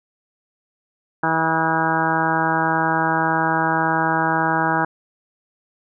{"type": "harmonic tone with a mistuned harmonic", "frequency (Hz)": 161.8, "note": "E3", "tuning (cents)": -32, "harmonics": [1, 2, 3, 4, 5, 6, 7, 8, 9, 10], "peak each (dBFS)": [-27, -25, -31, -28, -23, -23, -32, -27, -25, -26], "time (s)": [1.23, 4.85], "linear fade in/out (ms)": 5, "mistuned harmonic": 8, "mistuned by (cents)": -27, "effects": []}